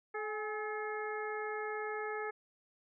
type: harmonic tone with a mistuned harmonic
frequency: 428.9 Hz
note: A4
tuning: 44 cents flat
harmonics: 1 / 2 / 3 / 4 / 5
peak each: -39 / -43 / -44 / -44 / -47 dBFS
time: 0.14-2.31 s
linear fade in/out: 10 ms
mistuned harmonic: 2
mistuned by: -51 cents
effects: none